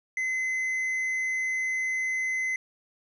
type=tone with tanh clipping; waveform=triangle; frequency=2045 Hz; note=C7; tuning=40 cents flat; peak=-27 dBFS; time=0.17-2.56 s; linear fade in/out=2 ms; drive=9 dB; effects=none